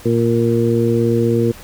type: harmonic tone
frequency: 116.54 Hz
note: A#2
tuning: in tune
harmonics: 1 / 2 / 3 / 4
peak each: -18 / -18 / -18 / -18 dBFS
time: 0.05-1.52 s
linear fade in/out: 10 ms
effects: pink hiss -39 dBFS RMS until 1.63 s